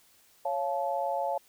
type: chord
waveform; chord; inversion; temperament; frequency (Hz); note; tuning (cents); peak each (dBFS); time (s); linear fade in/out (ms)
sine; Db augmented; none; just; 554.4 / 693 / 866.2; Db5 / F5 / A5; 0 / -14 / -27; -32; 0.45-1.38; 5
effects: white hiss -62 dBFS RMS until 1.48 s